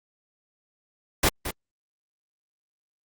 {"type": "noise with echo", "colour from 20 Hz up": "pink", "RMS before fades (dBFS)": -20, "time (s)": [1.23, 1.29], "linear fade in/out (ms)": 5, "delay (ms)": 220, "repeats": 1, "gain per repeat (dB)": -10, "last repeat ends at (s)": 1.51, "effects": ["Opus 48 kbps"]}